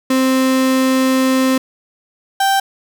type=tone pair in turn; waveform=35% pulse; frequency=261.6 / 782.5 Hz; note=C4 / G5; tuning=0 / -3 cents; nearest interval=octave + perfect fifth; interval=1897 cents; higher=second; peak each=-10 dBFS; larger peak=neither; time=0.1-1.58 / 2.4-2.6 s; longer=first; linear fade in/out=5 ms; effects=none